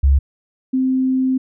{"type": "tone pair in turn", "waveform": "sine", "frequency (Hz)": [68.8, 260.3], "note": ["C#2", "C4"], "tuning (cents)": [-12, -9], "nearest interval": "octave + major seventh", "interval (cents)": 2303, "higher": "second", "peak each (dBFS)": [-9, -14], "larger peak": "first", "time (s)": [[0.03, 0.19], [0.73, 1.38]], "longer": "second", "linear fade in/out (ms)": 10, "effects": []}